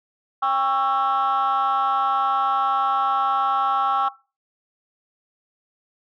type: chord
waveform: sine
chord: C# diminished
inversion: second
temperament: just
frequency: 798.3 / 1108.7 / 1330.5 Hz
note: G5 / C#6 / E6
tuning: +31 / 0 / +16 cents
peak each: -21 dBFS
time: 0.42-4.09 s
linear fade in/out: 10 ms
effects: noise-tail reverb RT60 0.3 s tail -19 dB re dry + tanh soft clip ceiling -14 dBFS